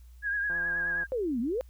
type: tone with vibrato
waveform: sine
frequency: 1642 Hz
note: G#6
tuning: 20 cents flat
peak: -27 dBFS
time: 0.22-1.07 s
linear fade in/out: 50 ms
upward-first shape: triangle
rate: 9.4 Hz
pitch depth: 57 cents each way
type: click train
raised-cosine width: 1 ms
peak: -33 dBFS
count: 93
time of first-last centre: 0.5-1.035 s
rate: 172 Hz
type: exponential two-way sweep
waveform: sine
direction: down then up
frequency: 542 to 220.8 to 542 Hz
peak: -27 dBFS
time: 1.12-1.61 s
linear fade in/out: 0 ms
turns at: 1.4 s
effects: added 60 Hz sine -48 dBFS peak until 1.69 s + white hiss -68 dBFS RMS until 1.69 s